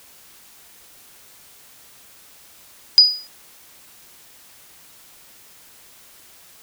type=tone with exponential decay; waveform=sine; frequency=4935 Hz; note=D#8; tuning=15 cents flat; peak=-3 dBFS; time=2.98-3.27 s; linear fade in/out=0 ms; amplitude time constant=62 ms; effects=white hiss -48 dBFS RMS until 6.62 s